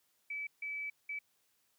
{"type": "tone bursts at uneven times", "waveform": "sine", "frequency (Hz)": 2300, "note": "D7", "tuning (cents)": -37, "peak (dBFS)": -37, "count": 3, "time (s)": [[0.3, 0.47], [0.62, 0.9], [1.09, 1.19]], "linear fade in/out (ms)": 5, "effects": ["white hiss -75 dBFS RMS until 1.78 s", "high-pass 80 Hz 12 dB/octave"]}